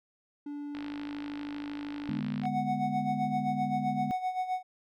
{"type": "tone", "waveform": "triangle", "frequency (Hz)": 290, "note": "D4", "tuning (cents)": -22, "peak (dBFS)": -34, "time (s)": [0.46, 2.2], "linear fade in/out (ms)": 5}
{"type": "click train", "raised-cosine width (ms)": 0.3, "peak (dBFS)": -27, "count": 91, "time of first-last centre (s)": [0.75, 2.455], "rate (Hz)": 52.8}
{"type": "chord", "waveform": "sine", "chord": "G# diminished", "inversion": "second", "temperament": "equal", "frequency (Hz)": [146.83, 207.7, 246.9], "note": ["D3", "G#3", "B3"], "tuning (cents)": [0, 0, 0], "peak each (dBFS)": [-37, -34, -35], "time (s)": [2.09, 4.11], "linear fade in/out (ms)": 0}
{"type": "tone with tremolo", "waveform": "triangle", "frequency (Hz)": 740, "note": "F#5", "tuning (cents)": 0, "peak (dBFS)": -25, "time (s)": [2.42, 4.63], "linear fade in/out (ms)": 50, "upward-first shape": "sine", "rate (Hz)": 7.7, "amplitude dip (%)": 70}
{"effects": []}